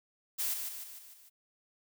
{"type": "noise with echo", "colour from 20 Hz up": "blue", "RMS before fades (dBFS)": -33, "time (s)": [0.38, 0.55], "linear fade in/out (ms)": 20, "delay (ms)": 150, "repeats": 5, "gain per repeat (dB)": -5, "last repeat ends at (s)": 1.3, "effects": []}